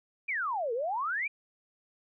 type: exponential two-way sweep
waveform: sine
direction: down then up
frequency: 2460 to 443 to 2460 Hz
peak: -29 dBFS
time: 0.28-1.28 s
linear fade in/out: 10 ms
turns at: 0.73 s
effects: none